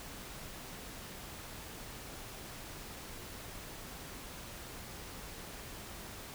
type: silence
effects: pink hiss -47 dBFS RMS until 6.34 s